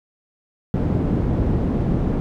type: low-pass noise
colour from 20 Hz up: white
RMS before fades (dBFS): -20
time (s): 0.74-2.2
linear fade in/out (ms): 0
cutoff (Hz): 230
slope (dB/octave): 12
effects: none